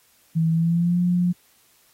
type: tone with pitch glide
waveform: sine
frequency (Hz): 162.6 to 177.32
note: E3 to F3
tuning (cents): -23 to +27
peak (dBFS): -17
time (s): 0.35-1.33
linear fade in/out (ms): 20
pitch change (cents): +150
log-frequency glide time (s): 0.51-1
effects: white hiss -59 dBFS RMS until 1.93 s + AAC 48 kbps